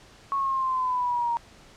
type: exponential sweep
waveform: sine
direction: down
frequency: 1108.7 to 932.3 Hz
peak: -23 dBFS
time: 0.32-1.37 s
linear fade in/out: 0 ms
effects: pink hiss -52 dBFS RMS until 1.76 s + low-pass 7000 Hz 12 dB/octave